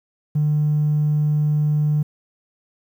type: tone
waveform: triangle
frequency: 150 Hz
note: D3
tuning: 37 cents sharp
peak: -12 dBFS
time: 0.35-2.03 s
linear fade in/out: 10 ms
effects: tanh soft clip ceiling -13 dBFS + 9-bit